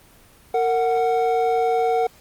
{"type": "tone pair together", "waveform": "triangle", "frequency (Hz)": [459.7, 740], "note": ["A#4", "F#5"], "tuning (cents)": [-24, 0], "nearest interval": "minor sixth", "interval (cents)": 824, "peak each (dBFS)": -18, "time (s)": [0.54, 2.07], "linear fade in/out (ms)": 5, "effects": ["pink hiss -51 dBFS RMS until 2.2 s", "Opus 24 kbps"]}